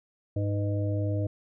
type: harmonic tone with a mistuned harmonic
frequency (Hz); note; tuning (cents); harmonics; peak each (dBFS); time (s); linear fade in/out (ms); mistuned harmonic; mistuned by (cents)
102.6; G#2; -21; 1 / 3 / 5 / 6; -26 / -34 / -38 / -37; 0.36-1.27; 5; 5; -48
effects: none